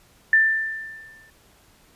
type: tone with exponential decay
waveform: sine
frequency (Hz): 1777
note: A6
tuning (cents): +17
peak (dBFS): -11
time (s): 0.33-1.3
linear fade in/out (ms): 2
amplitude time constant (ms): 210
effects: pink hiss -56 dBFS RMS until 1.95 s + resampled to 32000 Hz